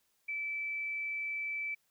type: tone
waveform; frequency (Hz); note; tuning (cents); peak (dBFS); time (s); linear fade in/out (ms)
sine; 2316; D7; -25; -34; 0.28-1.75; 10
effects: white hiss -75 dBFS RMS until 1.9 s